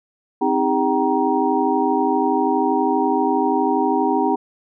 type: tone cluster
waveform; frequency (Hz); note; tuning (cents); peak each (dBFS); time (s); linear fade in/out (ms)
sine; 261.9 / 314.3 / 402.7 / 768 / 941; C4 / D#4 / G4 / G5 / A#5; +2 / +18 / +47 / -36 / +16; -22; 0.41-4.36; 10
effects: none